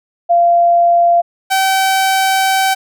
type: tone pair in turn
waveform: sine / sawtooth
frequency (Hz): 690 / 768.3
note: F5 / G5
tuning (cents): -21 / -35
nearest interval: major second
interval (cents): 186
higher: second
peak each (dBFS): -7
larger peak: neither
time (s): 0.29-1.22 / 1.5-2.75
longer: second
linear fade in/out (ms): 20
effects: none